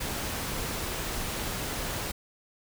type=noise; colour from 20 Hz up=pink; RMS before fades=-33 dBFS; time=0-2.12 s; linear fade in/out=10 ms; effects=none